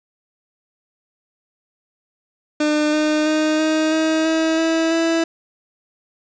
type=tone with pitch steps; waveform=30% pulse; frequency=301.5 / 305.4 / 309.3 / 313.2 / 317.2 / 321.3 / 325.4 / 329.5 Hz; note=D4 / D#4 / D#4 / D#4 / D#4 / E4 / E4 / E4; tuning=+46 / -32 / -10 / +11 / +33 / -44 / -22 / -1 cents; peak=-13 dBFS; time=2.6-5.24 s; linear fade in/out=5 ms; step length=330 ms; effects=resampled to 16000 Hz + 7-bit